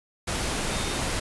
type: tone in noise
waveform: sine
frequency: 3658 Hz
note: A#7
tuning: 33 cents flat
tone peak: -39 dBFS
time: 0.72-0.99 s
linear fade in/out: 10 ms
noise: pink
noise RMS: -28 dBFS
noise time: 0.27-1.2 s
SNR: -14 dB
effects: resampled to 24000 Hz